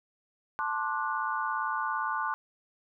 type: chord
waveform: sine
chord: D dominant seventh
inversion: second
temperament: just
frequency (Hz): 881 / 1057.2 / 1174.7 / 1468.3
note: A5 / C6 / D6 / F#6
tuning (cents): +2 / +18 / 0 / -14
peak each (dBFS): -34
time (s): 0.59-2.34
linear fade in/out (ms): 0
effects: none